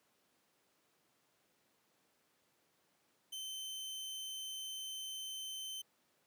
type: tone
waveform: sawtooth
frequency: 3082 Hz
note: G7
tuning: 30 cents flat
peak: -39 dBFS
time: 3.32-5.82 s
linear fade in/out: 10 ms
effects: pink hiss -75 dBFS RMS until 6.26 s + high-pass 200 Hz 12 dB/octave